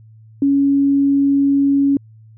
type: tone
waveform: sine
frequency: 278.8 Hz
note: C#4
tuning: 10 cents sharp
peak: -11 dBFS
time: 0.42-1.97 s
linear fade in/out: 2 ms
effects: added 110 Hz sine -41 dBFS peak until 2.37 s